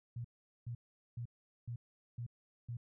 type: tone bursts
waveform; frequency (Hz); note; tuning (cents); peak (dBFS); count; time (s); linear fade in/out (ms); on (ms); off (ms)
sine; 118.9; A#2; +35; -39; 6; 0.16-2.77; 5; 85; 420
effects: none